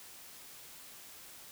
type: silence
effects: white hiss -52 dBFS RMS until 1.51 s